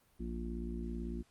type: harmonic tone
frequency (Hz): 58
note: A#1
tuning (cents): -8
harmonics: 1 / 3 / 4 / 5 / 6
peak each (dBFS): -40 / -45 / -43 / -52 / -46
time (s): 0.19-1.23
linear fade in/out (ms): 20
effects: pink hiss -70 dBFS RMS until 1.3 s + Opus 32 kbps